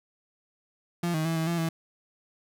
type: tone with pitch steps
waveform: 35% pulse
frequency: 172.5 / 157.4 / 164.2 / 161.4 / 169.9 / 163.7 Hz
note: F3 / D#3 / E3 / E3 / F3 / E3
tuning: -21 / +20 / -6 / -36 / -47 / -12 cents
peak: -24 dBFS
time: 1.03-1.69 s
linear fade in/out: 5 ms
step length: 110 ms
effects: none